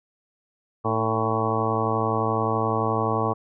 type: harmonic tone with a mistuned harmonic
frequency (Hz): 111.6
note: A2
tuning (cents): +25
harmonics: 1 / 2 / 3 / 4 / 5 / 6 / 7 / 8 / 9 / 10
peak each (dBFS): -28 / -31 / -32 / -28 / -32 / -32 / -30 / -33 / -31 / -28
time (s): 0.84-3.34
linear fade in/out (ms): 20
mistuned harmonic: 3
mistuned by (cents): -44
effects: none